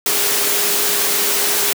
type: tone in noise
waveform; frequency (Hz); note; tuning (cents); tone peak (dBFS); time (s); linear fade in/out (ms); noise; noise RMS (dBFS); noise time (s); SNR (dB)
sine; 409.4; G#4; -25; -28; 0.06-1.73; 2; white; -17; 0.06-1.73; -14
effects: high-pass 200 Hz 12 dB/octave